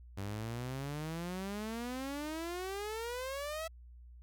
sawtooth exponential sweep, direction up, 96.5 to 659.3 Hz, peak -34 dBFS, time 0.17-3.68 s, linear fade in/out 10 ms, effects added 60 Hz sine -51 dBFS peak until 4.22 s

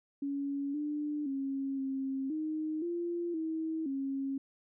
sine tone with pitch steps, 280.5 / 296.9 / 272.3 / 268.3 / 311 / 344.6 / 320.2 / 272.1 Hz, C#4 / D4 / C#4 / C4 / D#4 / F4 / D#4 / C#4, +21 / +19 / -31 / +44 / -1 / -23 / +50 / -32 cents, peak -32 dBFS, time 0.22-4.38 s, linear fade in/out 5 ms, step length 520 ms, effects none

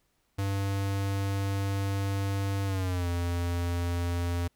square tone with pitch glide, 98.5 to 86.75 Hz, G2 to F2, +9 to -11 cents, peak -28 dBFS, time 0.38-4.48 s, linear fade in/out 10 ms, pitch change -220 cents, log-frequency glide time 2.65-3.08 s, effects pink hiss -73 dBFS RMS until 4.55 s

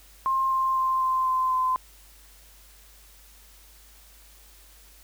sine tone with pitch steps, 1061 / 1054.3 / 1047.6 / 1041 / 1034.4 / 1027.8 Hz, C6 / C6 / C6 / C6 / C6 / C6, +24 / +13 / +2 / -9 / -20 / -31 cents, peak -21 dBFS, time 0.26-1.76 s, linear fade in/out 0 ms, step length 250 ms, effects added 50 Hz sine -53 dBFS peak until 5.03 s + white hiss -54 dBFS RMS until 5.03 s

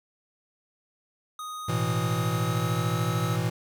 square tone with pitch glide, 1244.5 to 1288.4 Hz, D#6 to E6, 0 to -40 cents, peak -35 dBFS, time 1.39-3.36 s, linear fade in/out 2 ms, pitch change +60 cents, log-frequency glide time 1.89-2.96 s
square chord, A suspended second, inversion none, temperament equal, 110 / 123.47 / 164.81 Hz, A2 / B2 / E3, 0 / 0 / 0 cents, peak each -30 dBFS, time 1.68-3.5 s, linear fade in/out 10 ms
effects none

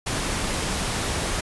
pink noise, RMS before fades -26 dBFS, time 0.06-1.41 s, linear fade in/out 10 ms, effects resampled to 24000 Hz

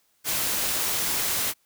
white noise, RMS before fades -26 dBFS, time 0.24-1.54 s, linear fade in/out 50 ms, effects white hiss -67 dBFS RMS until 1.65 s

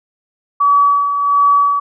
sine tone with tremolo, 1141 Hz, C#6, 50 cents sharp, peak -7 dBFS, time 0.6-1.8 s, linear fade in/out 10 ms, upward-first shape sine, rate 1.4 Hz, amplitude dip 55%, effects none

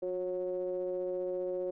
triangle ring-modulated tone, 92.5 Hz, F#2, in tune, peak -27 dBFS, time 0.02-1.71 s, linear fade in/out 10 ms, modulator 455 Hz, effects none

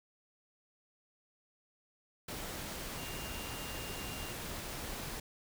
sine tone in noise, 2800 Hz, F7, 4 cents sharp, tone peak -49 dBFS, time 2.98-4.33 s, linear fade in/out 5 ms, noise pink, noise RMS -42 dBFS, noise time 2.28-5.2 s, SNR -10 dB, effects none

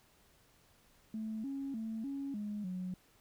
sine tone with pitch steps, 219 / 274.4 / 222.5 / 276.8 / 208.3 / 183.1 Hz, A3 / C#4 / A3 / C#4 / G#3 / F#3, -8 / -17 / +20 / -2 / +5 / -18 cents, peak -36 dBFS, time 1.14-2.94 s, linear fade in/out 2 ms, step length 300 ms, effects tanh soft clip ceiling -32 dBFS + pink hiss -67 dBFS RMS until 3.2 s

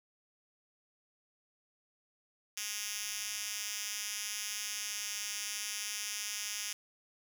5% pulse tone with high-pass filter, 207.7 Hz, G#3, in tune, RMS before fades -39 dBFS, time 2.57-6.73 s, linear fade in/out 2 ms, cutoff 4100 Hz, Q 1.3, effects none

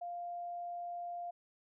sine tone, 698.5 Hz, F5, in tune, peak -39 dBFS, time 0.01-1.31 s, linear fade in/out 10 ms, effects none

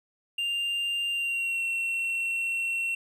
triangle tone with pitch glide, 2794 to 2719 Hz, F7 to F7, 0 to -47 cents, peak -25 dBFS, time 0.38-2.95 s, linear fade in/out 5 ms, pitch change -47 cents, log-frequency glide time 1.1-1.63 s, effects none

